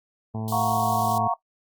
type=harmonic tone; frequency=110.3 Hz; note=A2; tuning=5 cents sharp; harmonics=1 / 2 / 3 / 4 / 5 / 6 / 7 / 8 / 9 / 10; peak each=-30 / -31 / -45 / -39 / -51 / -41 / -42 / -44 / -49 / -57 dBFS; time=0.34-1.28 s; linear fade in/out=10 ms
type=high-pass noise; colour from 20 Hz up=white; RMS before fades=-37 dBFS; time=0.48-1.18 s; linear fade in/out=0 ms; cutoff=3000 Hz; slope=96 dB/octave
type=chord; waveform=sine; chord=Gb major seventh; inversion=third; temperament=equal; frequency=698.5 / 740 / 932.3 / 1108.7 Hz; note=F5 / Gb5 / Bb5 / Db6; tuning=0 / 0 / 0 / 0 cents; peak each=-27 dBFS; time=0.52-1.34 s; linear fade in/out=5 ms
effects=noise-tail reverb RT60 0.1 s tail -17 dB re dry + Opus 48 kbps